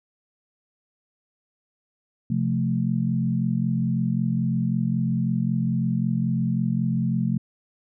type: chord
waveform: sine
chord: F major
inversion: second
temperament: equal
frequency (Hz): 130.81 / 174.61 / 220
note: C3 / F3 / A3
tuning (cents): 0 / 0 / 0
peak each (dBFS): -25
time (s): 2.3-7.38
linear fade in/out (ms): 5
effects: none